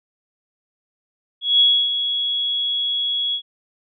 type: tone with ADSR envelope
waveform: sine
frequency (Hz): 3345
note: G#7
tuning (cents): +12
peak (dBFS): -10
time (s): 1.41-3.42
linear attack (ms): 190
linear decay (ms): 290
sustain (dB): -9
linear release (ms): 79
effects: none